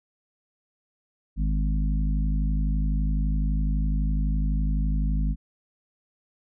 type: harmonic tone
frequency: 51.91 Hz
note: G#1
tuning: in tune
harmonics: 1 / 3 / 4 / 5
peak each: -22 / -30 / -33 / -37 dBFS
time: 1.36-5.36 s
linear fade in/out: 50 ms
effects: none